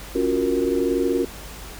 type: chord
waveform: sine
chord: Gb major seventh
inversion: second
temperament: equal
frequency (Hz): 277.2 / 349.2 / 370 / 466.2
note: Db4 / F4 / Gb4 / Bb4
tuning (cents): 0 / 0 / 0 / 0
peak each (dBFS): -24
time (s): 0.15-1.25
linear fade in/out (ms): 5
effects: added 50 Hz sine -39 dBFS peak until 1.79 s + pink hiss -39 dBFS RMS until 1.79 s